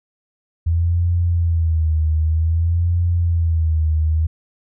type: tone with vibrato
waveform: sine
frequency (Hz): 82.41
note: E2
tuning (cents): 0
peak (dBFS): -14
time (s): 0.66-4.27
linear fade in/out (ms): 10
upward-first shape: sine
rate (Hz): 0.53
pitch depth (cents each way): 90
effects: none